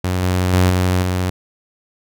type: tone with level steps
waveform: sawtooth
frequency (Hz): 91.4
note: F#2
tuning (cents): -21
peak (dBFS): -13 / -11 / -7 / -10 / -13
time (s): 0.04-1.3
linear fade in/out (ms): 5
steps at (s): 0.23 / 0.53 / 0.7 / 1.02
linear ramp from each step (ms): 2
effects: none